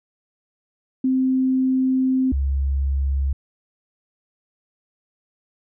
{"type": "tone pair in turn", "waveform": "sine", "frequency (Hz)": [260.4, 68.44], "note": ["C4", "C#2"], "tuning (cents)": [-8, -22], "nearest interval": "octave + major seventh", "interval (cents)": 2314, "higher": "first", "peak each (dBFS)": [-16, -18], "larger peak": "first", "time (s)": [[1.04, 2.32], [2.32, 3.33]], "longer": "first", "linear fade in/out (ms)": 5, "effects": []}